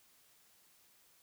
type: silence
effects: white hiss -67 dBFS RMS until 1.22 s